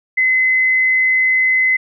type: tone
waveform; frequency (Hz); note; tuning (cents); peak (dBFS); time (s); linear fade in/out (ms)
sine; 2040; C7; -44; -11; 0.17-1.77; 10
effects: none